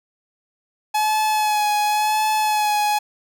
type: tone with vibrato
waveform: 45% pulse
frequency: 849 Hz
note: G#5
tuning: 38 cents sharp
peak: -17 dBFS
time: 0.94-2.99 s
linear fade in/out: 10 ms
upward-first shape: sine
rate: 0.93 Hz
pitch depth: 26 cents each way
effects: none